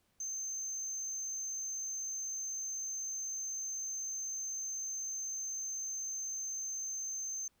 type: tone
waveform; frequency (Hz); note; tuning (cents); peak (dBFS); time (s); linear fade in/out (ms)
sine; 6272; G8; 0; -34; 0.2-7.48; 5
effects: tanh soft clip ceiling -36 dBFS + pink hiss -75 dBFS RMS until 7.6 s